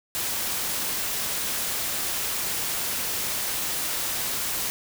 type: noise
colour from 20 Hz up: white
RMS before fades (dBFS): -28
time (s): 0.15-4.7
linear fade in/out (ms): 0
effects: none